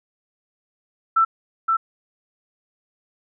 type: tone with echo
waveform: sine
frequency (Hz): 1332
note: E6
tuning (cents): +18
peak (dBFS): -13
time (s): 1.16-1.25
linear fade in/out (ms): 10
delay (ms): 520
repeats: 1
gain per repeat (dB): -3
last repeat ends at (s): 1.77
effects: none